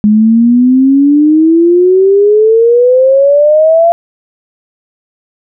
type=exponential sweep; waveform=sine; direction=up; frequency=207.7 to 687 Hz; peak=-3 dBFS; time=0.04-3.92 s; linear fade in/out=0 ms; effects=none